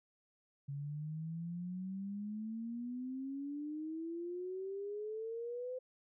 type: exponential sweep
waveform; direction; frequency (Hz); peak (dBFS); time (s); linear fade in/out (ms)
sine; up; 138.9 to 514; -39; 0.68-5.79; 10
effects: none